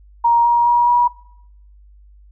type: tone with pitch steps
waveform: sine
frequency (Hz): 940 / 948.2 / 956.4 / 964.8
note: A#5 / A#5 / A#5 / B5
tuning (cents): +14 / +29 / +44 / -41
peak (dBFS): -10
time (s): 0.24-1.08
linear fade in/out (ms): 10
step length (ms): 210
effects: noise-tail reverb RT60 0.7 s tail -21 dB re dry + added 50 Hz sine -43 dBFS peak until 2.31 s